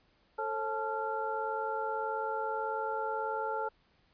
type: tone cluster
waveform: sine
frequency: 442.7 / 541 / 870 / 1378 Hz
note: A4 / C#5 / A5 / F6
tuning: +11 / -42 / -20 / -24 cents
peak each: -37 / -40 / -35 / -38 dBFS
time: 0.38-3.69 s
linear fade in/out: 10 ms
effects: pink hiss -69 dBFS RMS until 4.13 s + resampled to 11025 Hz